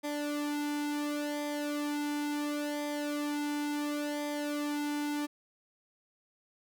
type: tone with flanger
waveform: sawtooth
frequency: 293.7 Hz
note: D4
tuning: in tune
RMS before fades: -34 dBFS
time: 0.03-5.27 s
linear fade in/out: 20 ms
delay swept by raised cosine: 0.72 to 1.82 ms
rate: 0.71 Hz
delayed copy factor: -0.75
effects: none